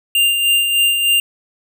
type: tone with tremolo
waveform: square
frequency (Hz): 2794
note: F7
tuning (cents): 0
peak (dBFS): -11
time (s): 0.15-1.2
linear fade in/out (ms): 2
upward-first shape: sine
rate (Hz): 3.3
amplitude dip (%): 45
effects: none